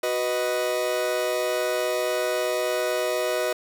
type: chord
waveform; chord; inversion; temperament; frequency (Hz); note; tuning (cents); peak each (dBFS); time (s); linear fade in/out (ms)
40% pulse; B major; second; equal; 370 / 493.9 / 622.3; F#4 / B4 / D#5; 0 / 0 / 0; -29 / -27 / -25; 0.03-3.53; 5
effects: none